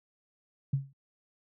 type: tone with exponential decay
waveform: sine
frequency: 137.1 Hz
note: C#3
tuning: 19 cents flat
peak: -21 dBFS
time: 0.73-0.93 s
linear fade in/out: 5 ms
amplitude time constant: 42 ms
effects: high-pass 80 Hz 12 dB/octave